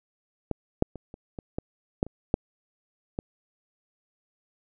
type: clicks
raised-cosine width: 2 ms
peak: -14 / -6 / -25 / -28 / -23 / -16 / -9 / -27 / -7 / -16 dBFS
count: 10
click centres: 0.513 / 0.824 / 0.957 / 1.141 / 1.388 / 1.585 / 2.029 / 2.066 / 2.341 / 3.189 s
effects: none